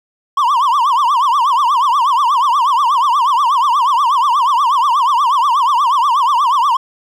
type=tone with vibrato; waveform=triangle; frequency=1046.5 Hz; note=C6; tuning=in tune; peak=-8 dBFS; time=0.37-6.77 s; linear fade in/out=5 ms; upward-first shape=triangle; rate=8.3 Hz; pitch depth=260 cents each way; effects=none